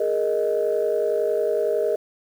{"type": "chord", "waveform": "sine", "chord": "Ab suspended second", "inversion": "none", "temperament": "equal", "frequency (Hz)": [415.3, 466.2, 622.3], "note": ["Ab4", "Bb4", "Eb5"], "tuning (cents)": [0, 0, 0], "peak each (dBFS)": -23, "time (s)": [0, 1.96], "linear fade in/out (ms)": 5, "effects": ["tanh soft clip ceiling -12 dBFS", "8-bit"]}